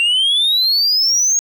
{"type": "exponential sweep", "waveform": "sine", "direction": "up", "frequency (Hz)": [2734, 6620], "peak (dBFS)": -9, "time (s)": [0, 1.39], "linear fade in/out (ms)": 0, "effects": ["tanh soft clip ceiling -11 dBFS"]}